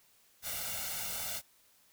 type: noise with comb filter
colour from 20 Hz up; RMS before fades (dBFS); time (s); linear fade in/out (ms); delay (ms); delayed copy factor
white; -38; 0.42-1.42; 50; 1.4; +0.8
effects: white hiss -66 dBFS RMS until 1.92 s